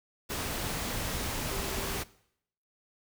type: tone in noise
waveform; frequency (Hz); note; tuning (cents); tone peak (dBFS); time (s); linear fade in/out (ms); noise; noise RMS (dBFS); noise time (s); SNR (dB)
sine; 392; G4; 0; -42; 1.5-1.97; 20; pink; -34; 0.29-2.04; -11
effects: noise-tail reverb RT60 0.7 s tail -20 dB re dry